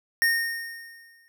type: tone with exponential decay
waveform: square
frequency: 1843 Hz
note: A#6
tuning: 20 cents flat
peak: -18 dBFS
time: 0.22-1.28 s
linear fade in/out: 0 ms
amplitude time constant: 230 ms
effects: none